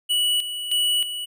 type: tone with tremolo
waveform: square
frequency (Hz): 2943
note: F#7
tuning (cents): -10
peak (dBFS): -19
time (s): 0.09-1.26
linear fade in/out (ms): 20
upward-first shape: square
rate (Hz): 1.6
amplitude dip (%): 65
effects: none